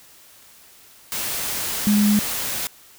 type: tone in noise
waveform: sine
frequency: 207.7 Hz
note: G#3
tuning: in tune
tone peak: -14 dBFS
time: 1.87-2.19 s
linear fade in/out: 0 ms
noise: white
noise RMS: -26 dBFS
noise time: 1.12-2.67 s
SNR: +9 dB
effects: white hiss -49 dBFS RMS until 2.98 s